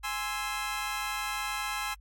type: chord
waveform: 20% pulse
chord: Ab augmented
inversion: none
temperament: equal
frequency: 830.6 / 1046.5 / 1318.5 Hz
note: Ab5 / C6 / E6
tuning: 0 / 0 / 0 cents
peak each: -31 dBFS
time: 0.03-1.95 s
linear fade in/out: 20 ms
effects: added 50 Hz sine -50 dBFS peak until 2 s + AAC 64 kbps